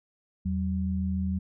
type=tone pair together; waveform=sine; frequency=82.41 / 189.22 Hz; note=E2 / F#3; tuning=0 / +39 cents; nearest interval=octave + major second; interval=1439 cents; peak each=-29 / -28 dBFS; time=0.45-1.39 s; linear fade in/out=10 ms; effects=none